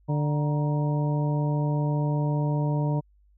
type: harmonic tone with a mistuned harmonic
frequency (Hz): 147.9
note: D3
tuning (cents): +13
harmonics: 1 / 2 / 3 / 4 / 5 / 6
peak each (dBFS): -23 / -32 / -37 / -35 / -42 / -36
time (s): 0.08-3.01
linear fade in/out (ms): 20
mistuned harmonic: 6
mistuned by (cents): +100
effects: added 50 Hz sine -57 dBFS peak until 3.37 s